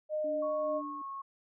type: tone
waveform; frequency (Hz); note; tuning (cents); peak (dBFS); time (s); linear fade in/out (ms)
sine; 613; D#5; -26; -30; 0.09-0.82; 50
type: tone with tremolo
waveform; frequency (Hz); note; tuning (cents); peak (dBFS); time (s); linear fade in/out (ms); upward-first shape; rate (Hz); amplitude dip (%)
sine; 293.7; D4; 0; -38; 0.24-1.02; 5; sine; 2.3; 65
type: tone with pitch glide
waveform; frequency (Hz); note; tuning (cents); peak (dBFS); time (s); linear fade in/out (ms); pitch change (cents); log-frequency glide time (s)
sine; 1108.7 to 1094.1; C#6 to C#6; 0 to -23; -38; 0.42-1.22; 10; -23; 0.53-0.75
effects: none